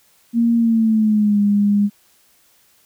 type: tone with pitch glide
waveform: sine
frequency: 233.1 to 204.1 Hz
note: A#3 to G#3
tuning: 0 to -30 cents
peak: -12 dBFS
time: 0.33-1.9 s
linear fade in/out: 50 ms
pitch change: -230 cents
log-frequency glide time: 0.56-1.4 s
effects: white hiss -56 dBFS RMS until 2.85 s